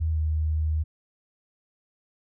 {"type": "tone with pitch glide", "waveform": "sine", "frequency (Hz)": [79.9, 77.89], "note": ["D#2", "D#2"], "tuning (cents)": [47, 2], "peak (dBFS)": -22, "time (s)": [0, 0.84], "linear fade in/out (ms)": 20, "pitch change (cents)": -45, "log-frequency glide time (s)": [0.11, 0.18], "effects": []}